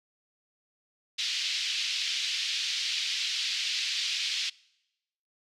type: band-pass noise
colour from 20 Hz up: pink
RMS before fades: -31 dBFS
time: 1.18-4.5 s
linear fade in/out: 10 ms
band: 2700 to 5100 Hz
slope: 24 dB/octave
effects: noise-tail reverb RT60 0.9 s tail -24 dB re dry